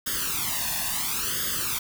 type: noise with flanger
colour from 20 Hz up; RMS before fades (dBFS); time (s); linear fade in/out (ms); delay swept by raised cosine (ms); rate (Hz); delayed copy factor
white; -28; 0.06-1.79; 10; 0.6 to 1.15; 0.73; +0.9
effects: none